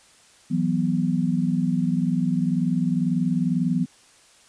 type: chord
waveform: sine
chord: E suspended second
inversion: none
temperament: equal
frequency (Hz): 164.81 / 185 / 246.9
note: E3 / F#3 / B3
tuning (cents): 0 / 0 / 0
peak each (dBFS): -24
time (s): 0.5-3.86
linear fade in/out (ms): 20
effects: white hiss -54 dBFS RMS until 4.48 s + resampled to 22050 Hz